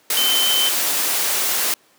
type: tone in noise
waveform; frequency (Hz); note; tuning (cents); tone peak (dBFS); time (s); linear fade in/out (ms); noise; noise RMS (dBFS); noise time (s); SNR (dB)
sine; 3076; G7; -33; -17; 0.17-0.69; 2; white; -20; 0.1-1.74; 0
effects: pink hiss -55 dBFS RMS until 1.98 s + high-pass 300 Hz 12 dB/octave